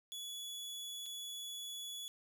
sawtooth tone with dropouts, 3403 Hz, G#7, 41 cents sharp, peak -40 dBFS, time 0.12-2.08 s, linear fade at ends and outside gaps 0 ms, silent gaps 1.059-1.063 s, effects none

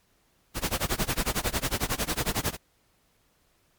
pink noise with tremolo, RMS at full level -25 dBFS, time 0.54-2.57 s, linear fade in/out 50 ms, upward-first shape sine, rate 11 Hz, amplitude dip 95%, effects pink hiss -67 dBFS RMS until 3.78 s + MP3 96 kbps

